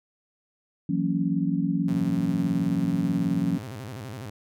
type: chord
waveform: sine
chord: F# dominant seventh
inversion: third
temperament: just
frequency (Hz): 166.5 / 185 / 231.2 / 277.5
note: E3 / F#3 / A#3 / C#4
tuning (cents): +18 / 0 / -14 / +2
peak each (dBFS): -27 / -27 / -31 / -27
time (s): 0.89-3.58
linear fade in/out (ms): 5
type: tone with vibrato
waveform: sawtooth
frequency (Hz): 116.54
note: A#2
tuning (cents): 0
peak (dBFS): -31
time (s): 1.88-4.3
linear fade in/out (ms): 5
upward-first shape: square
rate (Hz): 12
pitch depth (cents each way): 210
effects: none